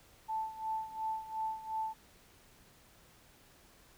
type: tone with tremolo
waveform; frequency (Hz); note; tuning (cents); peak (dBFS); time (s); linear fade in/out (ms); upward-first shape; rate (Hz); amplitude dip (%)
sine; 880; A5; 0; -32; 0.28-1.94; 20; sine; 2.8; 80
effects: pink hiss -62 dBFS RMS until 3.97 s